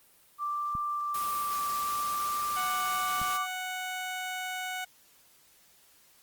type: tone with vibrato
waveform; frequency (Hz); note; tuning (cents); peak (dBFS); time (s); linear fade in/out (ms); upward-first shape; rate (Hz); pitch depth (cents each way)
sine; 1174.7; D6; 0; -29; 0.38-3.47; 50; triangle; 0.59; 9
type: clicks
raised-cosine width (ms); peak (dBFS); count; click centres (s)
5; -28; 2; 0.752 / 3.216
type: noise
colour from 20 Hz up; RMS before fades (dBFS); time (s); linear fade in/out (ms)
white; -39; 1.14-3.37; 5
type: tone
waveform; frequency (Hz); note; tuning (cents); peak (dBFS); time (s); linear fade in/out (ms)
15% pulse; 740; F#5; 0; -27; 2.56-4.85; 10
effects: white hiss -61 dBFS RMS until 6.22 s + Opus 32 kbps